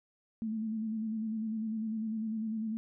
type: tone with vibrato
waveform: sine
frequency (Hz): 220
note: A3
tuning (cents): 0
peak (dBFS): -32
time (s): 0.42-2.77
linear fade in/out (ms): 0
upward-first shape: square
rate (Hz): 10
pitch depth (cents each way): 36
effects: none